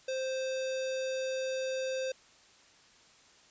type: tone with notch filter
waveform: square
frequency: 523.3 Hz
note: C5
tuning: in tune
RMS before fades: -34 dBFS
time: 0.08-2.12 s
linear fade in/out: 5 ms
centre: 1100 Hz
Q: 0.72
effects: white hiss -60 dBFS RMS until 3.5 s + resampled to 16000 Hz